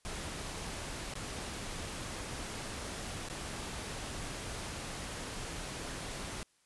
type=noise with dropouts; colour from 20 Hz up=pink; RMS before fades=-41 dBFS; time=0.05-6.43 s; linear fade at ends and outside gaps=0 ms; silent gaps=1.138-1.154 / 3.286-3.299 s; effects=white hiss -71 dBFS RMS until 6.65 s + resampled to 24000 Hz